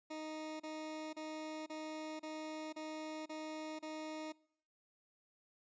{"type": "tone bursts", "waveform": "20% pulse", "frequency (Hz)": 311.1, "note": "D#4", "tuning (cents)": 0, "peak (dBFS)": -38, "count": 8, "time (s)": [0.1, 4.324], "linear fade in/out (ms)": 10, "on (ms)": 500, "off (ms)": 32, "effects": ["noise-tail reverb RT60 0.7 s tail -25 dB re dry", "resampled to 16000 Hz"]}